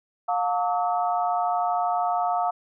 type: tone cluster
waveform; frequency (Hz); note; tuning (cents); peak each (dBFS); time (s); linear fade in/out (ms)
sine; 711 / 898 / 1143 / 1283; F5 / A5 / D6 / E6; +31 / +35 / -47 / -47; -23 / -29 / -32 / -31; 0.28-2.51; 10
effects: none